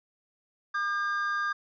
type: tone pair together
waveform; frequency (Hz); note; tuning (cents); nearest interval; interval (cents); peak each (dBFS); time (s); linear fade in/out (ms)
triangle; 1206 / 1609.8; D6 / G6; +46 / +46; perfect fourth; 500; -28 / -28; 0.74-1.53; 10
effects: resampled to 16000 Hz